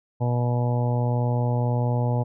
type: harmonic tone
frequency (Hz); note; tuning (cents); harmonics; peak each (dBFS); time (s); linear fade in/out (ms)
121.6; B2; -26; 1 / 2 / 3 / 4 / 5 / 6 / 7 / 8; -21 / -31 / -38 / -32 / -33 / -39 / -33 / -42; 0.2-2.24; 20
effects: none